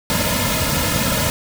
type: noise with comb filter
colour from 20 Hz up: pink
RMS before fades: -19 dBFS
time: 0.1-1.3 s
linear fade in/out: 0 ms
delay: 2.6 ms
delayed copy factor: -1
effects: none

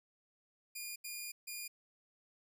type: tone bursts at uneven times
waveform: 10% pulse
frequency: 2426 Hz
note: D#7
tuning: 44 cents flat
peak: -33 dBFS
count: 3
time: 0.75-0.96 / 1.04-1.32 / 1.47-1.68 s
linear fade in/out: 10 ms
effects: none

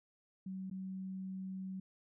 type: tone with dropouts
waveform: sine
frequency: 189.2 Hz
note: F#3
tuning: 39 cents sharp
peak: -40 dBFS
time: 0.46-1.8 s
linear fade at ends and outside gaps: 5 ms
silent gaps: 0.7-0.711 s
effects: none

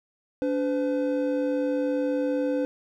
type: tone pair together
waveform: triangle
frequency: 288.2 / 507.8 Hz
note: D4 / B4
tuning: -33 / +48 cents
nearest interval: minor seventh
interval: 981 cents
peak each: -24 dBFS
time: 0.42-2.65 s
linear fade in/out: 0 ms
effects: none

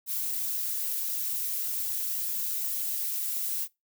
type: noise with flanger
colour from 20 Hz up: violet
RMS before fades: -31 dBFS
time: 0.06-3.68 s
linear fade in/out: 50 ms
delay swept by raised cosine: 1 to 4.3 ms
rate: 3.8 Hz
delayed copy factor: +0.6
effects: noise-tail reverb RT60 0.2 s tail -22 dB re dry

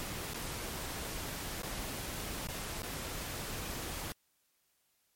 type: noise with dropouts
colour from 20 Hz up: pink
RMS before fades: -40 dBFS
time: 0-4.12 s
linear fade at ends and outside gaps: 0 ms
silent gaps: 0.335-0.344 / 1.619-1.632 / 2.471-2.487 / 2.82-2.831 s
effects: white hiss -75 dBFS RMS until 5.15 s + MP3 64 kbps

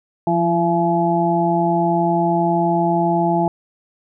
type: harmonic tone with a mistuned harmonic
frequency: 169.9 Hz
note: F3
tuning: 47 cents flat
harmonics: 1 / 2 / 4 / 5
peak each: -20 / -20 / -20 / -20 dBFS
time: 0.27-3.48 s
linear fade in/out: 2 ms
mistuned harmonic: 1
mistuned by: +23 cents
effects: none

